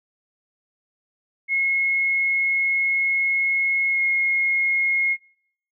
sine tone with pitch glide, 2169 to 2155 Hz, C#7 to C#7, -38 to -49 cents, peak -18 dBFS, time 1.48-5.17 s, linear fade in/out 50 ms, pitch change -11 cents, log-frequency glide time 3.9-4 s, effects noise-tail reverb RT60 0.6 s tail -22 dB re dry

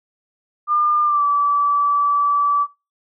sine tone with pitch glide, 1203 to 1154.7 Hz, D6 to D6, +41 to -30 cents, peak -14 dBFS, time 0.67-2.67 s, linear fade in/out 50 ms, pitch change -71 cents, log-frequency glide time 1.04-1.24 s, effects noise-tail reverb RT60 0.3 s tail -23 dB re dry

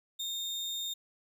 35% pulse tone, 3659 Hz, A#7, 33 cents flat, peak -32 dBFS, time 0.19-0.94 s, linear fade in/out 10 ms, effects none

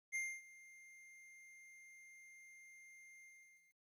square tone with ADSR envelope, 2108 Hz, C7, 12 cents sharp, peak -38 dBFS, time 0.12-3.78 s, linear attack 33 ms, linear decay 260 ms, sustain -21 dB, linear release 540 ms, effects low-pass 10000 Hz 12 dB/octave + 13-bit

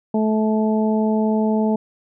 harmonic tone, 217 Hz, A3, 24 cents flat, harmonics 1 / 2 / 3 / 4, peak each -17 / -23 / -26 / -28 dBFS, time 0.14-1.76 s, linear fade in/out 5 ms, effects none

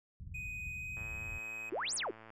white low-pass noise, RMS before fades -47 dBFS, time 0.2-1.39 s, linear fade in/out 0 ms, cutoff 120 Hz, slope 24 dB/octave
triangle tone with pitch glide, 2497 to 2527 Hz, D#7 to D#7, +6 to +26 cents, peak -39 dBFS, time 0.34-1.7 s, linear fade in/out 10 ms, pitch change +20 cents, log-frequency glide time 0.71-1.11 s
click train, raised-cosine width 0.5 ms, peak -38 dBFS, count 149, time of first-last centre 0.97-2.303 s, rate 111 Hz
sine exponential two-way sweep, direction up then down, 305.5 to 10548 to 305.5 Hz, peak -34 dBFS, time 1.72-2.11 s, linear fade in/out 5 ms, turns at 1.95 s
effects none

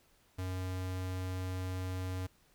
square tone, 92.5 Hz, F#2, in tune, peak -36 dBFS, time 0.38-2.27 s, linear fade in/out 10 ms, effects pink hiss -68 dBFS RMS until 2.54 s

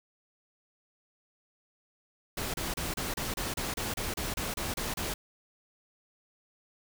pink noise bursts, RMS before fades -34 dBFS, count 14, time 2.37-5.14 s, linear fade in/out 5 ms, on 170 ms, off 30 ms, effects none

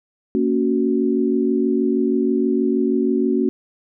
sine chord, F# major, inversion first, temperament just, 231.2 / 277.5 / 370 Hz, A#3 / C#4 / F#4, -14 / +2 / 0 cents, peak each -20 dBFS, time 0.35-3.49 s, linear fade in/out 0 ms, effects none

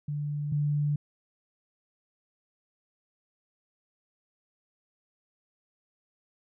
sine tone pair in turn, 146.83 / 146.83 Hz, D3 / D3, 0 / 0 cents, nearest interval unison, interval 0 cents, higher neither, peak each -29 / -24 dBFS, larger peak second, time 0.08-0.52 / 0.52-0.96 s, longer neither, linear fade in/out 5 ms, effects none

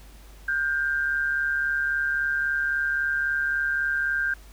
sine tone pair together, 1442.3 / 1586 Hz, F#6 / G6, -45 / +20 cents, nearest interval major second, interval 165 cents, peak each -30 / -23 dBFS, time 0.48-4.34 s, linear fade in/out 5 ms, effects added 50 Hz sine -45 dBFS peak until 4.52 s + pink hiss -53 dBFS RMS until 4.52 s

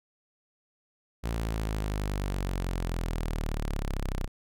sawtooth linear sweep, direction down, 57.4 to 30.87 Hz, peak -25 dBFS, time 1.23-4.28 s, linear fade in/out 20 ms, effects none

